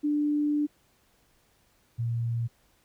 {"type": "tone pair in turn", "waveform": "sine", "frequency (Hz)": [295.4, 116.86], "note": ["D4", "A#2"], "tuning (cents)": [10, 5], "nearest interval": "octave + major third", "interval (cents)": 1605, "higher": "first", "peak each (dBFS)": [-23, -26], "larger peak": "first", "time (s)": [[0.03, 0.67], [1.98, 2.48]], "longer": "first", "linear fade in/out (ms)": 20, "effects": ["pink hiss -66 dBFS RMS until 2.84 s"]}